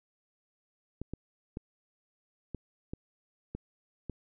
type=clicks; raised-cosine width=3 ms; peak=-24 dBFS; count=7; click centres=1.016 / 1.136 / 1.571 / 2.547 / 2.935 / 3.55 / 4.097 s; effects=none